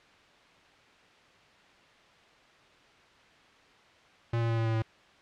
square tone with pitch steps, 116.54 / 115.53 / 114.54 / 113.55 / 112.57 / 111.6 Hz, A#2 / A#2 / A#2 / A#2 / A2 / A2, 0 / -15 / -30 / -45 / +40 / +25 cents, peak -27 dBFS, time 4.33-4.822 s, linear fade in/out 5 ms, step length 82 ms, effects white hiss -58 dBFS RMS until 5.21 s + low-pass 3000 Hz 12 dB/octave

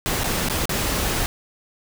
pink noise with dropouts, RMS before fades -23 dBFS, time 0.06-1.26 s, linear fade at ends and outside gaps 0 ms, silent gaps 0.235-0.242 / 0.486-0.498 / 0.655-0.694 s, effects none

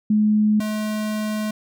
sine / square tone pair in turn, 212.4 / 213.9 Hz, G#3 / A3, +39 / -49 cents, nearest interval unison, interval 12 cents, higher second, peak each -14 / -23 dBFS, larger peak first, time 0.1-0.6 / 0.6-1.51 s, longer second, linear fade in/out 5 ms, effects none

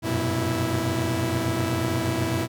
sawtooth tone cluster, 90.5 / 97.3 / 119.5 / 127.7 / 328.4 Hz, F#2 / G2 / A#2 / C3 / E4, -38 / -12 / +43 / -42 / -6 cents, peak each -28 / -29 / -24 / -27 / -23 dBFS, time 0.02-2.48 s, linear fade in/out 50 ms, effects none

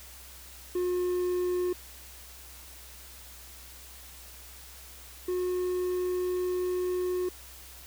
triangle tone pair in turn, 359.1 / 362.4 Hz, F4 / F#4, +48 / -36 cents, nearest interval unison, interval 16 cents, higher second, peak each -24 / -25 dBFS, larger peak first, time 0.75-1.73 / 5.28-7.29 s, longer second, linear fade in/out 5 ms, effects added 63 Hz sine -51 dBFS peak until 7.86 s + white hiss -49 dBFS RMS until 7.86 s

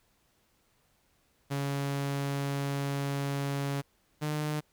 sawtooth tone pair in turn, 140 / 151.09 Hz, C#3 / D3, +18 / +49 cents, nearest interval minor second, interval 131 cents, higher second, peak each -26 dBFS, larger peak neither, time 1.5-3.82 / 4.21-4.61 s, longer first, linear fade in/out 20 ms, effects pink hiss -70 dBFS RMS until 4.72 s

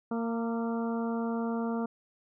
harmonic tone with a mistuned harmonic, 230 Hz, A#3, 23 cents flat, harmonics 1 / 2 / 3 / 4 / 5 / 6, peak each -30 / -36 / -40 / -42 / -44 / -46 dBFS, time 0.11-1.86 s, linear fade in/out 5 ms, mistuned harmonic 5, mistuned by +34 cents, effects none

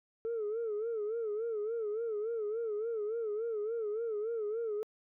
sine tone with vibrato, 440 Hz, A4, in tune, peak -31 dBFS, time 0.25-4.83 s, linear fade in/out 0 ms, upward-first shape sine, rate 3.5 Hz, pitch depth 110 cents each way, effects tanh soft clip ceiling -30 dBFS

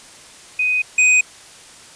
sine / square tone pair in turn, 2500 / 2500 Hz, D#7 / D#7, +8 / +8 cents, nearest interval unison, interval 0 cents, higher neither, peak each -15 / -11 dBFS, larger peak second, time 0.59-0.82 / 0.98-1.21 s, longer neither, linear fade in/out 5 ms, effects white hiss -42 dBFS RMS until 1.95 s + resampled to 22050 Hz

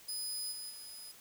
20% pulse tone with level steps, 5000 Hz, D#8, 8 cents sharp, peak -31 / -36 / -41 dBFS, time 0.08-1.12 s, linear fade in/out 10 ms, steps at 0.51 / 0.69 s, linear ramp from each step 20 ms, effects white hiss -57 dBFS RMS until 1.2 s

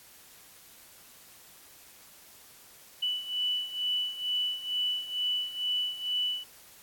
sine beating tone pair, 2972 / 2974.2 Hz, F#7 / F#7, +7 / +8 cents, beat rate 2.2 Hz, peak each -30 / -34 dBFS, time 3.02-6.44 s, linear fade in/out 10 ms, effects white hiss -54 dBFS RMS until 6.82 s + AAC 64 kbps

